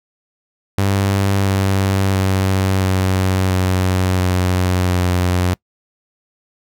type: tone with pitch steps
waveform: sawtooth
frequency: 98.3 / 96.89 / 95.5 / 94.13 / 92.78 / 91.45 / 90.14 Hz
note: G2 / G2 / G2 / F#2 / F#2 / F#2 / F#2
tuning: +5 / -20 / -45 / +30 / +5 / -20 / -45 cents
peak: -10 dBFS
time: 0.78-5.54 s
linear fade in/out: 0 ms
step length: 680 ms
effects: noise-tail reverb RT60 0.1 s tail -24 dB re dry